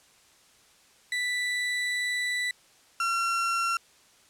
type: tone pair in turn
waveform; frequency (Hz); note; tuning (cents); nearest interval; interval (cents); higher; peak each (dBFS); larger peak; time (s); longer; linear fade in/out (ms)
35% pulse; 1975.5 / 1364.1; B6 / F6; 0 / -41; tritone; 641; first; -25 / -23; second; 1.12-2.51 / 3-3.77; first; 2
effects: white hiss -59 dBFS RMS until 4.29 s + low-pass 9000 Hz 12 dB/octave